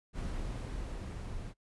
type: noise with level ramp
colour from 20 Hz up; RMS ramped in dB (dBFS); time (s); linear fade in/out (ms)
brown; -37 to -42; 0.13-1.54; 50
effects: noise-tail reverb RT60 0.1 s tail -21 dB re dry + resampled to 24000 Hz